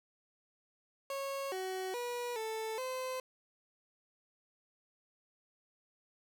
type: tone with pitch steps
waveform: 30% pulse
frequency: 549 / 375.3 / 484.5 / 441.5 / 515 Hz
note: C#5 / F#4 / B4 / A4 / C5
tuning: -17 / +25 / -33 / +6 / -28 cents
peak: -34 dBFS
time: 1.1-3.2 s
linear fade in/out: 2 ms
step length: 420 ms
effects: none